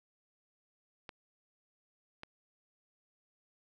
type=clicks; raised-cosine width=0.3 ms; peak=-28 dBFS; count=2; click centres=1.092 / 2.234 s; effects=none